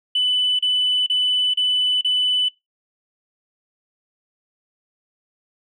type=tone bursts; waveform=sine; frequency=2994 Hz; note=F#7; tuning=20 cents sharp; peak=-15 dBFS; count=5; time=0.15-2.486 s; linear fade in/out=5 ms; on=440 ms; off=34 ms; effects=noise-tail reverb RT60 0.2 s tail -23 dB re dry + tanh soft clip ceiling -12 dBFS